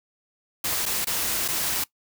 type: noise with dropouts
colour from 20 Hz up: white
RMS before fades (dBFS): -26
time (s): 0.64-1.84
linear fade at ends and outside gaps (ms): 5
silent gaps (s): 0.856-0.861 / 1.047-1.069 / 1.48-1.484
effects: noise-tail reverb RT60 0.1 s tail -20 dB re dry